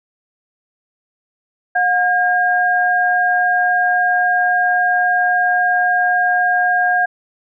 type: tone pair together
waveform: sine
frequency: 721.7 / 1618 Hz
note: F#5 / G#6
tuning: -43 / -46 cents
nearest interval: octave + major second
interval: 1397 cents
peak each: -15 dBFS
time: 1.75-7.06 s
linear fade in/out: 10 ms
effects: none